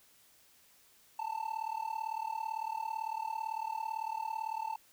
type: tone with amplitude modulation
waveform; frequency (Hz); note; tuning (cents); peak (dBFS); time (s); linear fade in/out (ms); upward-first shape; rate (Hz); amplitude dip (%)
triangle; 886; A5; +12; -29; 1.19-4.76; 5; sine; 37.9; 90
effects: white hiss -64 dBFS RMS until 4.92 s